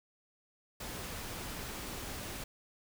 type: noise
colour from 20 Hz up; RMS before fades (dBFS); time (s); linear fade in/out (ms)
pink; -42; 0.8-2.44; 5
effects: none